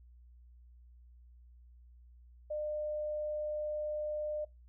sine tone, 603 Hz, D5, 46 cents sharp, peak -34 dBFS, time 2.5-4.45 s, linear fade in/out 10 ms, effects noise-tail reverb RT60 0.2 s tail -20 dB re dry + added 60 Hz sine -55 dBFS peak until 4.68 s

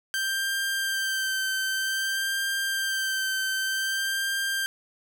sawtooth tone with vibrato, 1568 Hz, G6, in tune, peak -22 dBFS, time 0.14-4.66 s, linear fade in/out 0 ms, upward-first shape sine, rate 0.53 Hz, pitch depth 23 cents each way, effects none

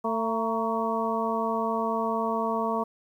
harmonic tone with a mistuned harmonic, 224.5 Hz, A3, 35 cents sharp, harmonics 1 / 2 / 3 / 4 / 5, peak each -31 / -31 / -31 / -31 / -31 dBFS, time 0.04-2.84 s, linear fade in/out 10 ms, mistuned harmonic 4, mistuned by +64 cents, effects 10-bit

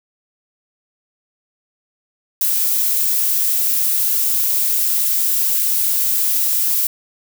violet noise, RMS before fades -17 dBFS, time 2.41-6.87 s, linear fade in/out 2 ms, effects none

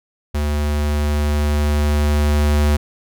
square tone with level ramp, 74 Hz, D2, 14 cents sharp, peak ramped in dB -18 to -13 dBFS, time 0.34-2.77 s, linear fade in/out 10 ms, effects none

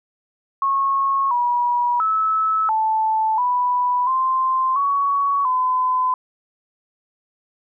sine tone with pitch steps, 1094 / 967 / 1301 / 877 / 987 / 1044 / 1121 / 1016 Hz, C#6 / B5 / E6 / A5 / B5 / C6 / C#6 / B5, -23 / -37 / -23 / -6 / -1 / -4 / +19 / +49 cents, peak -16 dBFS, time 0.62-6.14 s, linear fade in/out 2 ms, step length 690 ms, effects none

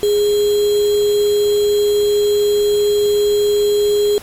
sine tone with sample-and-hold, 413.3 Hz, G#4, 8 cents flat, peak -11 dBFS, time 0.03-4.18 s, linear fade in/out 0 ms, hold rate 3675 Hz, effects pink hiss -36 dBFS RMS until 4.22 s + MP3 64 kbps

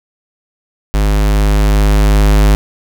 square tone with level ramp, 51.3 Hz, G#1, 21 cents flat, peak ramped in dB -10 to -6 dBFS, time 0.94-2.55 s, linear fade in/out 0 ms, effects 8-bit

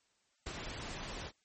pink noise with ADSR envelope, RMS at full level -40 dBFS, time 0.46-1.32 s, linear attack 9 ms, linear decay 23 ms, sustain -3 dB, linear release 58 ms, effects white hiss -75 dBFS RMS until 1.44 s + MP3 32 kbps

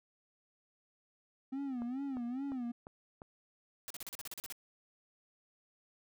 triangle tone with vibrato, 257.8 Hz, C4, 26 cents flat, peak -34 dBFS, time 1.52-2.72 s, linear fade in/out 10 ms, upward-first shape sine, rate 2.4 Hz, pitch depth 150 cents each way
click train, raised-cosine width 1 ms, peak -34 dBFS, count 5, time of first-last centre 1.82-3.219 s, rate 2.86 Hz
white noise bursts, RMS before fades -44 dBFS, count 11, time 3.88-4.524 s, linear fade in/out 0 ms, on 24 ms, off 38 ms
effects none

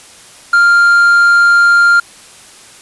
triangle tone with quantisation, 1396.9 Hz, F6, in tune, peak -3 dBFS, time 0.53-2 s, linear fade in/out 5 ms, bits 5, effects white hiss -38 dBFS RMS until 2.81 s + resampled to 24000 Hz

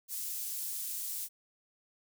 pink high-pass noise, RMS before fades -38 dBFS, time 0.08-1.29 s, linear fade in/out 50 ms, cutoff 9500 Hz, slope 12 dB/octave, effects none

